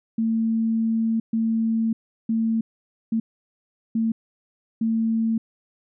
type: tone bursts at uneven times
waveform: sine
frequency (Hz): 225.1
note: A3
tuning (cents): +40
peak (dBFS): -19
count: 6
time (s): 0.18-1.2 / 1.33-1.93 / 2.29-2.61 / 3.12-3.2 / 3.95-4.12 / 4.81-5.38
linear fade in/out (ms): 5
effects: none